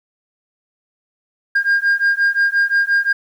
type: beating tone pair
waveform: sine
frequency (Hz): 1609 / 1614.7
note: G6 / G#6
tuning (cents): +45 / -49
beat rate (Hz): 5.7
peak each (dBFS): -14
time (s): 1.55-3.13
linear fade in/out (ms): 10
effects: tanh soft clip ceiling -10 dBFS + 8-bit